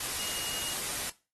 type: tone in noise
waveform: sine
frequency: 2869 Hz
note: F7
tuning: 46 cents sharp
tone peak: -39 dBFS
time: 0.19-0.74 s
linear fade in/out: 5 ms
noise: white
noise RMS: -34 dBFS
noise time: 0-1.1 s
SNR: -8 dB
effects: noise-tail reverb RT60 0.3 s tail -18 dB re dry + AAC 32 kbps